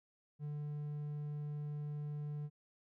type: tone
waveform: triangle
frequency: 147.9 Hz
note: D3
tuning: 13 cents sharp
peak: -37 dBFS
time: 0.39-2.5 s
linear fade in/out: 50 ms
effects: none